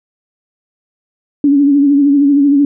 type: tone with vibrato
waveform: sine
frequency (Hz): 283.3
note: C#4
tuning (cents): +38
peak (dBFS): -6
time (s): 1.44-2.65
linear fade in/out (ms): 2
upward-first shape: sine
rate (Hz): 13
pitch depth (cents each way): 51
effects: none